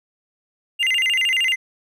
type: tone with vibrato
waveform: triangle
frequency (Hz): 2400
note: D7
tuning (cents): +37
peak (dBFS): -15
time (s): 0.79-1.56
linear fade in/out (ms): 20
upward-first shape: square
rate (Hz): 13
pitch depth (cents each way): 270
effects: none